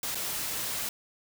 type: noise with dropouts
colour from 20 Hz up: white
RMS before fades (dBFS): -33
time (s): 0.03-0.89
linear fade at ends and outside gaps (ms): 2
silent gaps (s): 0.148-0.153
effects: none